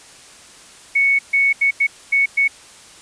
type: tone bursts at uneven times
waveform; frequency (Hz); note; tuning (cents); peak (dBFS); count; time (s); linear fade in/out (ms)
sine; 2217; C#7; 0; -12; 6; 0.95-1.19 / 1.33-1.53 / 1.61-1.71 / 1.8-1.87 / 2.12-2.26 / 2.37-2.48; 10
effects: white hiss -43 dBFS RMS until 3.01 s + resampled to 22050 Hz